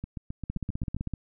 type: two click trains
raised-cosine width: 5 ms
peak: -22 / -19 dBFS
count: 8 / 11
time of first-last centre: 0.04-0.966 / 0.5-1.137 s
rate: 7.56 / 15.7 Hz
effects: none